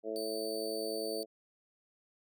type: harmonic tone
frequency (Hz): 110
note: A2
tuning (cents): 0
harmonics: 2 / 3 / 4 / 5 / 6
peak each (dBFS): -50 / -42 / -38 / -41 / -42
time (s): 0.03-1.26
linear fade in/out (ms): 50
type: tone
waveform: sawtooth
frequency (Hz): 4553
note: C#8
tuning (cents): +45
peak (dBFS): -39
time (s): 0.16-1.23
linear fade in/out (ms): 0
effects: none

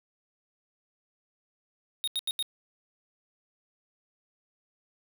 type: tone bursts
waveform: square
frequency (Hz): 3729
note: A#7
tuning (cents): 0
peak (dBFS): -28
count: 4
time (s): 2.04-2.426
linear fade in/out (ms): 0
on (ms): 35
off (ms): 82
effects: 11-bit

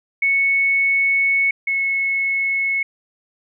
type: tone pair in turn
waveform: sine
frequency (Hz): 2210 / 2192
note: C#7 / C#7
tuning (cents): -6 / -20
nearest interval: unison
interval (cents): 14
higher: first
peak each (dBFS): -14 / -17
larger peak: first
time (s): 0.22-1.51 / 1.67-2.83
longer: first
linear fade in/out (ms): 5
effects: none

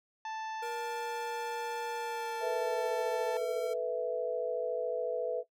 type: harmonic tone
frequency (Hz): 880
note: A5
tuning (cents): 0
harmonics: 1 / 2 / 3 / 4 / 5 / 6 / 7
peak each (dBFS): -37 / -46 / -52 / -55 / -60 / -61 / -58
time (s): 0.25-3.37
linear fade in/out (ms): 2
type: tone with pitch glide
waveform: square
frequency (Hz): 472.6 to 453.9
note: A#4 to A#4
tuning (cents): +24 to -46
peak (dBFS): -39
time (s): 0.62-3.74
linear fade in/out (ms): 10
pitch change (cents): -70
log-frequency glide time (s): 1.96-2.89
type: chord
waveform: sine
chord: A suspended second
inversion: none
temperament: equal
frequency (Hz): 440 / 493.9 / 659.3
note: A4 / B4 / E5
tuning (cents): 0 / 0 / 0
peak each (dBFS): -37 / -33 / -35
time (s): 2.4-5.44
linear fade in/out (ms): 50
effects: noise-tail reverb RT60 0.1 s tail -18 dB re dry

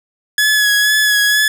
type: tone with vibrato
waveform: sawtooth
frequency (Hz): 1692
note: G#6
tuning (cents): +32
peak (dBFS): -7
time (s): 0.38-1.48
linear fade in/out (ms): 2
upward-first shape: sine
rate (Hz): 2.1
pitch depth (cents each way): 27
effects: none

